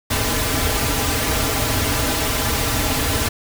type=noise with comb filter; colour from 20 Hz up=pink; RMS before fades=-20 dBFS; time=0.1-3.29 s; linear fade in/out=10 ms; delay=5.5 ms; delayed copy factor=-0.95; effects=none